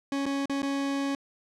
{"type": "tone with dropouts", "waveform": "40% pulse", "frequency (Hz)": 277.2, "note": "C#4", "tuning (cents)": 0, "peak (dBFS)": -26, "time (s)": [0.12, 1.15], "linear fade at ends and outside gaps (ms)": 2, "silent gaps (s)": [[0.257, 0.263], [0.457, 0.496], [0.62, 0.629]], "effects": ["low-pass 7000 Hz 12 dB/octave"]}